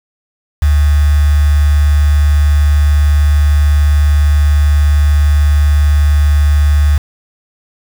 sine tone with quantisation, 73.42 Hz, D2, in tune, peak -6 dBFS, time 0.62-6.98 s, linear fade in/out 5 ms, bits 4, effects none

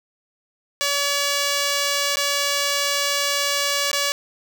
5% pulse tone with dropouts, 569 Hz, C#5, 45 cents sharp, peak -8 dBFS, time 0.81-4.12 s, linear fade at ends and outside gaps 0 ms, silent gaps 2.158-2.17 / 3.915-3.931 s, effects none

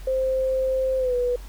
sine tone with pitch glide, 523.3 to 491.1 Hz, C5 to B4, 0 to -10 cents, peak -20 dBFS, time 0.07-1.36 s, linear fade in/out 5 ms, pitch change -110 cents, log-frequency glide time 0.98-1.15 s, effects added 46 Hz sine -35 dBFS peak until 1.48 s + pink hiss -49 dBFS RMS until 1.48 s

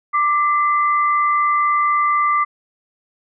sine tone pair together, 1178 / 2034 Hz, D6 / C7, +5 / -50 cents, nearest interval major sixth, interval 945 cents, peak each -14 / -23 dBFS, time 0.13-2.45 s, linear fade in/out 20 ms, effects none

